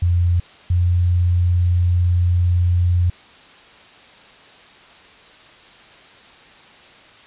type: tone pair in turn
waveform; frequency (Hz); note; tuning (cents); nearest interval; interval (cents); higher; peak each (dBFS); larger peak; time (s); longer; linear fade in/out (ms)
sine; 87.31 / 88.22; F2 / F2; 0 / +18; unison; 18; second; -13 / -13; neither; 0.02-0.4 / 0.7-3.1; second; 5
effects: white hiss -45 dBFS RMS until 7.26 s + resampled to 8000 Hz